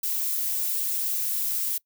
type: noise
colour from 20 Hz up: violet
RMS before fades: -27 dBFS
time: 0.03-1.78 s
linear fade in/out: 5 ms
effects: noise-tail reverb RT60 0.1 s tail -23 dB re dry